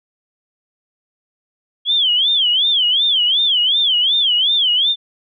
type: tone with vibrato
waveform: sine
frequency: 3234 Hz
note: G#7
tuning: 47 cents flat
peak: -12 dBFS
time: 1.85-4.96 s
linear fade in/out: 50 ms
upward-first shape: sine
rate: 2.7 Hz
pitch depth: 200 cents each way
effects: none